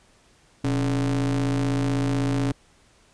square ring-modulated tone, 76 Hz, D#2, 40 cents flat, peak -19 dBFS, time 0.64-2.52 s, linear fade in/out 5 ms, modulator 200 Hz, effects pink hiss -58 dBFS RMS until 3.13 s + resampled to 22050 Hz

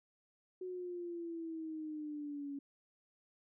sine exponential sweep, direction down, 370 to 278.8 Hz, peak -40 dBFS, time 0.61-2.59 s, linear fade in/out 5 ms, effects none

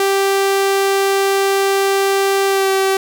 sawtooth tone with pitch glide, 392 to 385.9 Hz, G4 to G4, 0 to -27 cents, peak -9 dBFS, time 0-2.97 s, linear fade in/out 2 ms, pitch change -27 cents, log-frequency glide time 2.47-2.7 s, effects none

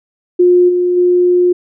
sine tone with level steps, 356.9 Hz, F4, 38 cents sharp, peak -5 / -10 / -7 dBFS, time 0.39-1.53 s, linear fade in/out 10 ms, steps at 0.68 / 0.96 s, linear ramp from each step 20 ms, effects none

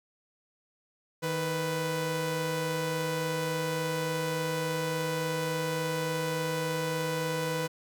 sawtooth tone pair together, 157.5 / 496 Hz, D#3 / B4, +21 / +7 cents, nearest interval octave + minor sixth, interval 1986 cents, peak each -29 / -27 dBFS, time 1.22-7.68 s, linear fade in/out 20 ms, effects none

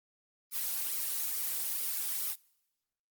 blue noise with flanger, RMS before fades -34 dBFS, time 0.51-2.36 s, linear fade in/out 50 ms, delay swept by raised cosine 1.1 to 3.3 ms, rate 2.3 Hz, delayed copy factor -1, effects noise-tail reverb RT60 1.0 s tail -26 dB re dry + Opus 24 kbps

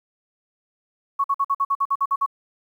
sine tone bursts, 1108.7 Hz, C#6, in tune, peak -17 dBFS, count 11, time 1.19-2.262 s, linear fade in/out 10 ms, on 52 ms, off 50 ms, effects 9-bit

